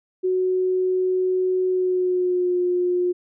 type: tone with pitch glide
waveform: sine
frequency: 370 to 357.6 Hz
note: F#4 to F4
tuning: 0 to +41 cents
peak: -18 dBFS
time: 0.23-3.13 s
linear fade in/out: 20 ms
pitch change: -59 cents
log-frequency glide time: 1.68-2.58 s
effects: none